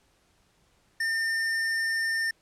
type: tone with tanh clipping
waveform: sine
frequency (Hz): 1808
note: A6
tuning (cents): +47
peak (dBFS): -27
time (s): 1-2.31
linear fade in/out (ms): 5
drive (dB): 17
effects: pink hiss -66 dBFS RMS until 2.41 s + low-pass 10000 Hz 12 dB/octave